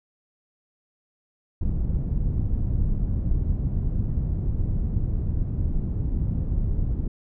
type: low-pass noise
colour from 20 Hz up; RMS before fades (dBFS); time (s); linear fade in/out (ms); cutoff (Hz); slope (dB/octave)
pink; -24; 1.61-7.08; 5; 140; 12
effects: none